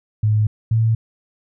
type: tone pair in turn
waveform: sine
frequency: 107.1 / 112.6 Hz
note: A2 / A2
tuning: -46 / +40 cents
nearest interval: minor second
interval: 86 cents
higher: second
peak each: -13 dBFS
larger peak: neither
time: 0.23-0.47 / 0.71-0.95 s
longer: neither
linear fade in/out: 5 ms
effects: none